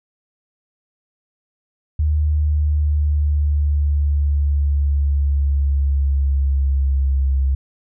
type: tone with pitch glide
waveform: sine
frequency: 75.8 to 67.14 Hz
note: D#2 to C2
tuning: -45 to +45 cents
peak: -14 dBFS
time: 1.99-7.55 s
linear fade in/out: 5 ms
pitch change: -210 cents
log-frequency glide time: 2.09-7.44 s
effects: none